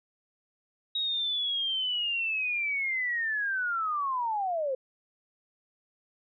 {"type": "linear sweep", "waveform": "sine", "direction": "down", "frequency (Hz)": [3807, 504], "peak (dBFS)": -27, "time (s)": [0.95, 4.75], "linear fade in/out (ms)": 5, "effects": []}